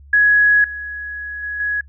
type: tone with level steps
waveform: sine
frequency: 1674 Hz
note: G#6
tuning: 13 cents sharp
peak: -9 / -25 / -22 / -17 dBFS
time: 0.13-1.81 s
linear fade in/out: 5 ms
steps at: 0.64 / 1.43 / 1.6 s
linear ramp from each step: 2 ms
effects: noise-tail reverb RT60 0.1 s tail -24 dB re dry + added 70 Hz sine -40 dBFS peak until 1.88 s